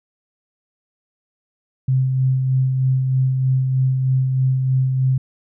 sine tone with tremolo, 130.81 Hz, C3, in tune, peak -13 dBFS, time 1.88-5.18 s, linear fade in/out 5 ms, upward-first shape sine, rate 3.2 Hz, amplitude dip 35%, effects none

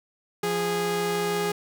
sawtooth tone pair together, 173.6 / 412.9 Hz, F3 / G#4, -10 / -10 cents, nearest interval octave + minor third, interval 1500 cents, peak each -27 / -21 dBFS, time 0.43-1.52 s, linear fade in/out 5 ms, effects none

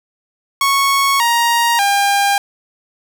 sawtooth tone with pitch steps, 1105 / 939 / 802 Hz, C#6 / A#5 / G5, -6 / +12 / +39 cents, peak -8 dBFS, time 0.61-2.38 s, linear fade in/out 2 ms, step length 590 ms, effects none

